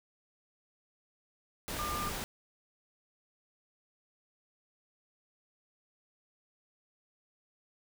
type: tone in noise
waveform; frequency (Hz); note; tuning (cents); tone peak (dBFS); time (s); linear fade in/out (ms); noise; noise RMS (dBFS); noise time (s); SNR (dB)
sine; 1200; D6; +37; -35; 1.79-2.09; 0; pink; -38; 1.68-2.24; 0
effects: none